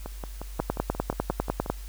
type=two click trains; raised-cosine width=1 ms; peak=-10 / -21 dBFS; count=12 / 10; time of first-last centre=0.6-1.7 / 0.06-1.661 s; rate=10 / 5.62 Hz; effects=added 48 Hz sine -36 dBFS peak until 1.88 s + white hiss -50 dBFS RMS until 1.88 s